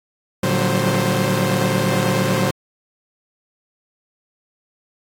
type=tone cluster; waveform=sawtooth; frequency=113.6 / 145.4 / 182.3 / 191.3 / 525 Hz; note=A#2 / D3 / F#3 / G3 / C5; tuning=-44 / -17 / -25 / -42 / +6 cents; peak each=-19 dBFS; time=0.43-2.51 s; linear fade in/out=5 ms; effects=AAC 64 kbps